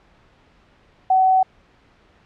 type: tone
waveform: sine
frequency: 754 Hz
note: F#5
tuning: 32 cents sharp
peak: -12 dBFS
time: 1.1-1.43 s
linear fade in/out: 5 ms
effects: pink hiss -55 dBFS RMS until 2.25 s + low-pass 3000 Hz 12 dB/octave